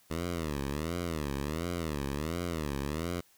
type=tone with vibrato; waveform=10% pulse; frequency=77.78 Hz; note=D#2; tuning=in tune; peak=-24 dBFS; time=0.1-3.21 s; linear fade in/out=10 ms; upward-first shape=sine; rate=1.4 Hz; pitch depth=210 cents each way; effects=white hiss -64 dBFS RMS until 3.37 s